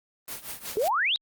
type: noise with tremolo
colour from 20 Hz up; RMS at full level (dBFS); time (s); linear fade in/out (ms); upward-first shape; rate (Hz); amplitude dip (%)
white; -34; 0.28-0.88; 0; triangle; 5.5; 90
type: exponential sweep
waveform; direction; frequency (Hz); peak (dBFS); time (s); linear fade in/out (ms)
sine; up; 398.6 to 3961; -22; 0.77-1.16; 0
effects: Opus 32 kbps